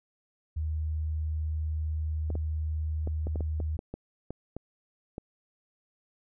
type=tone; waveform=sine; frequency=77.78 Hz; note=D#2; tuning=in tune; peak=-28 dBFS; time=0.56-3.77 s; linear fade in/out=10 ms
type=clicks; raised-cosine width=2 ms; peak=-23 dBFS; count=12; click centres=2.303 / 2.354 / 3.074 / 3.27 / 3.358 / 3.407 / 3.602 / 3.791 / 3.94 / 4.306 / 4.566 / 5.181 s
effects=none